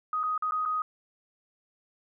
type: tone with dropouts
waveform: sine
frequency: 1251 Hz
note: D#6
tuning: 9 cents sharp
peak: -26 dBFS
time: 0.13-0.82 s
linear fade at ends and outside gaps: 2 ms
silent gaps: 0.232-0.236 / 0.378-0.423 / 0.51-0.52 / 0.653-0.658 s
effects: none